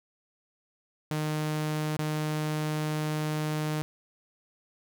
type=tone with dropouts; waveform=sawtooth; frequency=153.3 Hz; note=D#3; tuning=25 cents flat; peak=-24 dBFS; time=1.11-3.82 s; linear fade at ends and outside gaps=0 ms; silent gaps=1.967-1.99 s; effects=none